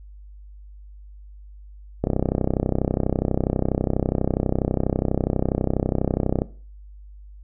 click train, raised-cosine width 2 ms, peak -7 dBFS, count 142, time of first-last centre 2.04-6.419 s, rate 32.2 Hz, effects noise-tail reverb RT60 0.4 s tail -17 dB re dry + added 50 Hz sine -40 dBFS peak until 7.43 s

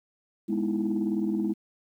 sine chord, E major seventh, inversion first, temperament equal, 207.7 / 246.9 / 311.1 / 329.6 Hz, G#3 / B3 / D#4 / E4, 0 / 0 / 0 / 0 cents, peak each -27 / -33 / -33 / -28 dBFS, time 0.48-1.54 s, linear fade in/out 20 ms, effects tanh soft clip ceiling -18 dBFS + 10-bit

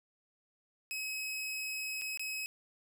sawtooth tone with dropouts, 2555 Hz, D#7, 45 cents sharp, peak -33 dBFS, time 0.91-2.46 s, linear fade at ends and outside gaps 0 ms, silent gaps 2.014-2.019 / 2.174-2.195 s, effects none

